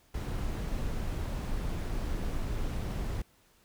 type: noise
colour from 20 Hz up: brown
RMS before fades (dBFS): -33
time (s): 0.14-3.22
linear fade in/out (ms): 5
effects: pink hiss -65 dBFS RMS until 3.64 s